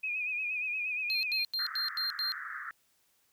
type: tone with vibrato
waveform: sine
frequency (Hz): 2489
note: D#7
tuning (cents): 0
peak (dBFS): -31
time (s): 0.03-1.44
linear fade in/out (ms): 10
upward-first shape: sine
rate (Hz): 8.5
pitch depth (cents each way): 58
type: tone bursts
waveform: triangle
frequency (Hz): 4186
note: C8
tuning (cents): 0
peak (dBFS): -29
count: 6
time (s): 1.1-2.32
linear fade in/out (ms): 0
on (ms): 130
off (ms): 88
type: band-pass noise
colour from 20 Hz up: white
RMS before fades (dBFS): -41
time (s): 1.59-2.71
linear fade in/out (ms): 0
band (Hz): 1200 to 1900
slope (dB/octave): 96
effects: white hiss -71 dBFS RMS until 3.32 s